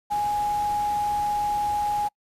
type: tone in noise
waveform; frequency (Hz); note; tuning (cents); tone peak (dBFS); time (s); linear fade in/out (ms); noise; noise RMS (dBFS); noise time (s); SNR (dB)
sine; 830; G#5; -1; -22; 0.1-2.09; 20; pink; -40; 0.1-2.09; +15
effects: noise-tail reverb RT60 0.1 s tail -26 dB re dry + resampled to 32000 Hz